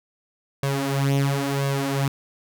sawtooth tone with flanger, 138.59 Hz, C#3, in tune, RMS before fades -23 dBFS, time 0.63-2.08 s, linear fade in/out 2 ms, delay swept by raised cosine 1.8 to 6.9 ms, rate 0.97 Hz, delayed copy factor +0.7, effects none

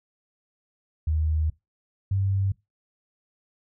sine tone pair in turn, 78 / 97.49 Hz, D#2 / G2, +5 / -9 cents, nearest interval major third, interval 386 cents, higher second, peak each -21 / -21 dBFS, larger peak neither, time 1.07-1.5 / 2.11-2.52 s, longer first, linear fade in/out 5 ms, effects noise-tail reverb RT60 0.2 s tail -21 dB re dry

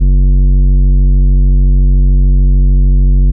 sine tone with tanh clipping, 46.77 Hz, F#1, 19 cents sharp, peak -6 dBFS, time 0-3.32 s, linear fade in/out 20 ms, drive 11 dB, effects none

